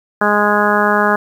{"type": "harmonic tone", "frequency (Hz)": 207.6, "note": "G#3", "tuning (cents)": 0, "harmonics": [1, 2, 3, 4, 5, 6, 7, 8], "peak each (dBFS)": [-19, -19, -19, -19, -19, -19, -19, -19], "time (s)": [0.21, 1.16], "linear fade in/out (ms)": 5, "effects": ["7-bit"]}